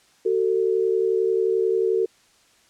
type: tone pair together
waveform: sine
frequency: 376.6 / 447.9 Hz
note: F#4 / A4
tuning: +31 / +31 cents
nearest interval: minor third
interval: 300 cents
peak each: -21 dBFS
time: 0.25-2.06 s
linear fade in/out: 10 ms
effects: white hiss -58 dBFS RMS until 2.69 s + low-pass 8000 Hz 12 dB/octave